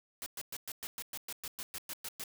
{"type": "noise bursts", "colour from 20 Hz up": "white", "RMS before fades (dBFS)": -41, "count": 14, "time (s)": [0.22, 2.238], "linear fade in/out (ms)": 0, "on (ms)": 42, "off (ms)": 110, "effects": []}